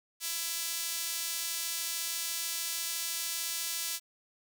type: tone with high-pass filter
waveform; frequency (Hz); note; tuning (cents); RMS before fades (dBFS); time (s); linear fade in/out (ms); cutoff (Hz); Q
sawtooth; 333.8; E4; +22; -35; 0.2-4; 50; 4700; 0.62
effects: none